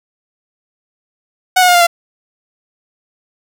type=tone with pitch steps; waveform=sawtooth; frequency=740 / 726 / 712.3 / 698.9 / 685.7 Hz; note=F#5 / F#5 / F5 / F5 / F5; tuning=0 / -33 / +34 / +1 / -32 cents; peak=-3 dBFS; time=1.56-1.87 s; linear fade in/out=10 ms; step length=62 ms; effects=none

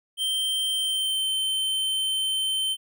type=tone with pitch glide; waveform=square; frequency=3136 to 3096 Hz; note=G7 to G7; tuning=0 to -22 cents; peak=-24 dBFS; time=0.17-2.77 s; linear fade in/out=50 ms; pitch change=-22 cents; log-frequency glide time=0.68-1.3 s; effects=none

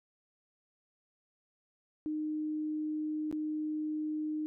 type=tone with dropouts; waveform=sine; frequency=306.8 Hz; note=D#4; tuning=24 cents flat; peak=-32 dBFS; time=2.06-4.46 s; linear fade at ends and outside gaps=0 ms; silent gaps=3.313-3.326 s; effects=none

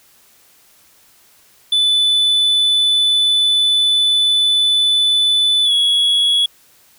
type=tone with pitch glide; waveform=triangle; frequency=3493 to 3351 Hz; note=A7 to G#7; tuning=-13 to +15 cents; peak=-10 dBFS; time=1.72-6.46 s; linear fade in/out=5 ms; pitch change=-72 cents; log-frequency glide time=5.64-5.72 s; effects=white hiss -51 dBFS RMS until 6.98 s

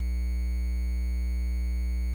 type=tone with quantisation; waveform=triangle; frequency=60.4 Hz; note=B1; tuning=38 cents flat; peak=-23 dBFS; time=0-2.14 s; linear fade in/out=5 ms; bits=8; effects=none

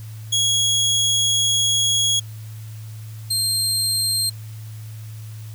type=tone pair in turn; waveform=25% pulse; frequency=3322 / 4185 Hz; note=G#7 / C8; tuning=0 / 0 cents; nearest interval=major third; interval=400 cents; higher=second; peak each=-13 / -14 dBFS; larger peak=first; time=0.32-2.2 / 3.3-4.3 s; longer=first; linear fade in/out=10 ms; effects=added 109 Hz sine -32 dBFS peak until 5.54 s + white hiss -48 dBFS RMS until 5.54 s

